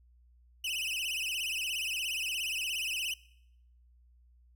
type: tone with vibrato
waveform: 40% pulse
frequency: 2773 Hz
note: F7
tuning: 13 cents flat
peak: -31 dBFS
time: 0.64-3.14 s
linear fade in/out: 5 ms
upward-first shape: sine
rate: 17 Hz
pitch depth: 170 cents each way
effects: noise-tail reverb RT60 0.8 s tail -23 dB re dry + added 60 Hz sine -59 dBFS peak until 4.55 s